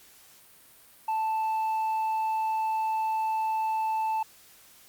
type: tone with tanh clipping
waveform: sine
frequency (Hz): 880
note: A5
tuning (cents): 0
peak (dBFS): -26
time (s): 1.08-4.23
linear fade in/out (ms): 5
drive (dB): 3
effects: white hiss -55 dBFS RMS until 4.88 s + Opus 48 kbps